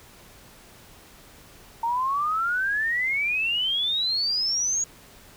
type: exponential sweep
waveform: sine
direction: up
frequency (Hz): 910 to 6750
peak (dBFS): -22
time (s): 1.83-4.84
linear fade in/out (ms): 5
effects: pink hiss -50 dBFS RMS until 5.36 s